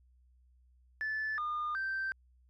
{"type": "tone with pitch steps", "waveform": "sine", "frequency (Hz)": [1743, 1215, 1561], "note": ["A6", "D#6", "G6"], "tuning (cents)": [-17, -42, -8], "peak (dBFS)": -31, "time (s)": [1.01, 2.12], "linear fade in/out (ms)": 0, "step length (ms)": 370, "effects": ["tanh soft clip ceiling -30 dBFS", "added 62 Hz sine -62 dBFS peak until 2.49 s"]}